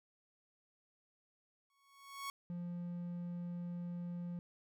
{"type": "tone with exponential growth", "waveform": "sawtooth", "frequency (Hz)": 1108.7, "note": "C#6", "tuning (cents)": 0, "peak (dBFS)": -35, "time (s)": [1.7, 2.3], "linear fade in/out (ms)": 1, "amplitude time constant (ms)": 130}
{"type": "tone", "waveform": "triangle", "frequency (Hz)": 174.61, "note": "F3", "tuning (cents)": 0, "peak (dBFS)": -38, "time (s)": [2.5, 4.39], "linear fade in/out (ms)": 0}
{"effects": []}